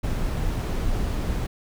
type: noise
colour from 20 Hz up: brown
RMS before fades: -25 dBFS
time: 0.03-1.47 s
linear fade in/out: 10 ms
effects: none